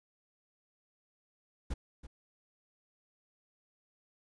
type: noise with echo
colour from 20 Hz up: brown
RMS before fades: -34 dBFS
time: 1.7-1.74 s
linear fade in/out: 10 ms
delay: 330 ms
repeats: 1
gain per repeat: -13 dB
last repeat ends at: 2.07 s
effects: resampled to 24000 Hz